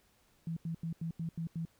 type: tone bursts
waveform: sine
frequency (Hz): 164.81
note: E3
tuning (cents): 0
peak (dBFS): -34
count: 7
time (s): 0.47-1.652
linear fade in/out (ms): 2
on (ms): 96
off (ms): 85
effects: pink hiss -69 dBFS RMS until 1.79 s